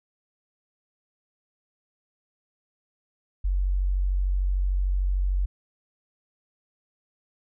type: tone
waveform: sine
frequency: 46.68 Hz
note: F#1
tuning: 16 cents sharp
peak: -21 dBFS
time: 3.44-5.46 s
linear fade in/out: 10 ms
effects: none